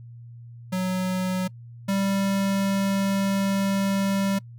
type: tone pair in turn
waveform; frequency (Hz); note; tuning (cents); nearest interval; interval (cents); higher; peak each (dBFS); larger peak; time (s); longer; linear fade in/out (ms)
square; 185 / 196; F#3 / G3; 0 / 0; minor second; 100; second; -24 / -22; second; 0.72-1.48 / 1.88-4.39; second; 10
effects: noise-tail reverb RT60 0.1 s tail -25 dB re dry + added 118 Hz sine -40 dBFS peak until 4.58 s